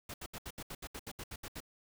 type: noise bursts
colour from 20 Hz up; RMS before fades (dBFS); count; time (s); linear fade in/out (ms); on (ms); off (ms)
pink; -44; 13; 0.09-1.604; 5; 50; 72
effects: none